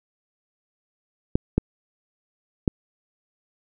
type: clicks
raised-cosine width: 3 ms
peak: -5 dBFS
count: 3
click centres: 1.355 / 1.58 / 2.678 s
effects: none